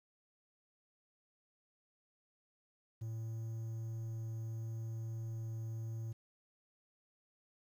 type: tone with quantisation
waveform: triangle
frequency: 112.6 Hz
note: A2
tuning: 40 cents sharp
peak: -37 dBFS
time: 3.01-6.13 s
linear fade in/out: 10 ms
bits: 11
effects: none